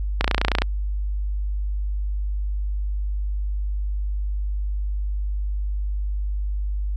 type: click train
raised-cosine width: 0.3 ms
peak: -3 dBFS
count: 13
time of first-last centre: 0.21-0.62 s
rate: 29.3 Hz
effects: added 50 Hz sine -22 dBFS peak until 6.96 s